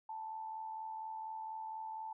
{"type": "tone with amplitude modulation", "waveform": "sine", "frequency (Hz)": 880, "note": "A5", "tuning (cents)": 0, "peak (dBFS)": -39, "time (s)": [0.09, 2.13], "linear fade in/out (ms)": 5, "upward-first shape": "sine", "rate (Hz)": 84.2, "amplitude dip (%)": 45, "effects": []}